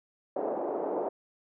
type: band-pass noise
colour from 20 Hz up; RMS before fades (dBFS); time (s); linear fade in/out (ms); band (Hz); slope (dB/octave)
pink; -32; 0.36-1.09; 5; 350 to 750; 24
effects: none